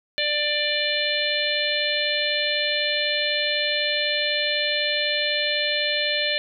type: harmonic tone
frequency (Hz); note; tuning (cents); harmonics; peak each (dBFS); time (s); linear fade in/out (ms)
592; D5; +14; 1 / 3 / 4 / 5 / 6 / 7; -28 / -28 / -28 / -28 / -28 / -28; 0.18-6.38; 0
effects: none